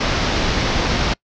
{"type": "low-pass noise", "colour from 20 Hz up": "pink", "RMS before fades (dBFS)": -19, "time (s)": [0, 1.14], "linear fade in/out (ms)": 10, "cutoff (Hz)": 5800, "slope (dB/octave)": 48, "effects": ["noise-tail reverb RT60 0.1 s tail -25 dB re dry"]}